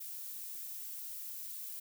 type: noise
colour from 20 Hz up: violet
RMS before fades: -44 dBFS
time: 0-1.8 s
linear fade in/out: 10 ms
effects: none